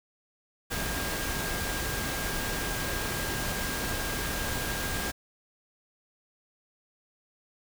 sine tone in noise, 1612 Hz, G6, 48 cents sharp, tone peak -38 dBFS, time 0.7-5.12 s, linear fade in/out 20 ms, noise pink, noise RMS -32 dBFS, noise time 0.7-5.12 s, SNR -9 dB, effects none

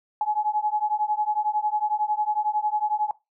sine beating tone pair, 841 / 852 Hz, G#5 / G#5, +22 / +44 cents, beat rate 11 Hz, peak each -25 dBFS, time 0.21-3.11 s, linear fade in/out 2 ms, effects noise-tail reverb RT60 0.2 s tail -19 dB re dry

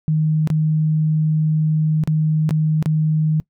sine tone with dropouts, 155.56 Hz, D#3, in tune, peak -14 dBFS, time 0.08-3.4 s, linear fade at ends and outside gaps 0 ms, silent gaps 0.474-0.502 / 2.037-2.075 / 2.492-2.508 / 2.826-2.859 s, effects noise-tail reverb RT60 0.1 s tail -23 dB re dry

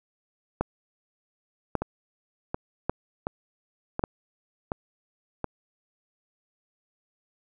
two click trains, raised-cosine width 1 ms, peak -10 / -14 dBFS, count 4 / 6, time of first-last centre 0.61-4.039 / 1.82-5.443 s, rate 0.875 / 1.38 Hz, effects none

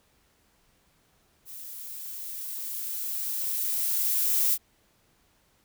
violet noise with level ramp, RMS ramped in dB -42 to -23 dBFS, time 1.45-4.58 s, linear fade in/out 50 ms, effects pink hiss -66 dBFS RMS until 5.64 s

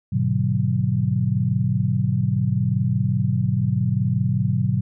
sine chord, G# half-diminished seventh, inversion none, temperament just, 103.83 / 124.59 / 149.51 / 186.89 Hz, G#2 / B2 / D3 / F#3, 0 / +16 / +31 / +18 cents, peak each -24 / -21 / -26 / -24 dBFS, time 0.12-4.81 s, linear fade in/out 10 ms, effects none

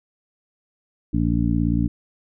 harmonic tone, 57.5 Hz, A#1, 23 cents flat, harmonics 1 / 2 / 3 / 4 / 5, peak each -24 / -24 / -24 / -24 / -24 dBFS, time 1.13-1.88 s, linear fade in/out 10 ms, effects none

